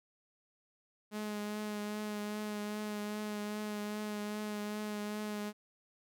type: tone with vibrato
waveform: sawtooth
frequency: 209.9 Hz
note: G#3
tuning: 19 cents sharp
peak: -33 dBFS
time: 1.11-5.53 s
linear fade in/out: 50 ms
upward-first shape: triangle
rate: 2.5 Hz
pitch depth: 23 cents each way
effects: none